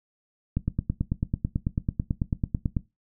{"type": "click train", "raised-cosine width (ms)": 5, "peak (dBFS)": -12, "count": 21, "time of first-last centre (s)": [0.57, 2.768], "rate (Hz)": 9.1, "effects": ["noise-tail reverb RT60 0.2 s tail -17 dB re dry"]}